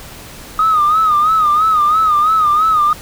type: tone with vibrato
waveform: sine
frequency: 1244.5 Hz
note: D#6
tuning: in tune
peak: -8 dBFS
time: 0.59-2.93 s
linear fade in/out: 2 ms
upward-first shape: sine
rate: 3 Hz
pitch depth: 87 cents each way
effects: tanh soft clip ceiling -5 dBFS + pink hiss -34 dBFS RMS until 3.01 s